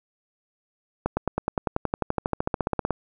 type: accelerating click train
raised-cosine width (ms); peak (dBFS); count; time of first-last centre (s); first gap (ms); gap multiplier
1; -9; 24; 1.06-2.907; 110; 0.97
effects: none